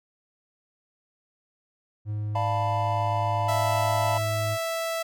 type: tone with pitch glide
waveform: triangle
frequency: 105.5 to 106.23 Hz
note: G#2 to G#2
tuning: +28 to +40 cents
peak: -25 dBFS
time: 2.05-4.58 s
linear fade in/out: 50 ms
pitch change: +12 cents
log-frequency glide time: 3.79-4.23 s
type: chord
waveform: triangle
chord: B half-diminished seventh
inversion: first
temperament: equal with one note detuned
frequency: 589.4 / 698.5 / 880 / 987.8 Hz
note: D5 / F5 / A5 / B5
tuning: +6 / 0 / 0 / 0 cents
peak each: -32 / -27 / -28 / -28 dBFS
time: 2.35-4.18 s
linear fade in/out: 5 ms
type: tone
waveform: sawtooth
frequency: 659.3 Hz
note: E5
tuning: in tune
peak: -23 dBFS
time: 3.48-5.03 s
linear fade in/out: 10 ms
effects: none